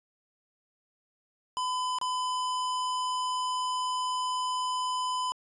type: tone with dropouts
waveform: square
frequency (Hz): 1008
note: B5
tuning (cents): +35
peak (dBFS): -29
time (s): 1.57-5.32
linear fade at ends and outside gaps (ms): 0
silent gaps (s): 1.986-2.014
effects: resampled to 22050 Hz